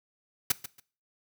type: noise with echo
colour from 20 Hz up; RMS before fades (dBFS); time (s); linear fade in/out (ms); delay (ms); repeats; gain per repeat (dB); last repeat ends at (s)
white; -23; 0.5-0.52; 5; 140; 2; -14; 0.8
effects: noise-tail reverb RT60 0.4 s tail -19 dB re dry